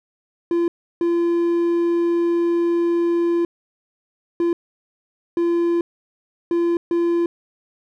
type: tone bursts at uneven times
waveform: triangle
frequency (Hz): 341.9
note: F4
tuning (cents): -37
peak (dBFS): -14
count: 6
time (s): 0.51-0.68 / 1.01-3.45 / 4.4-4.53 / 5.37-5.81 / 6.51-6.77 / 6.91-7.26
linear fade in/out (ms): 2
effects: none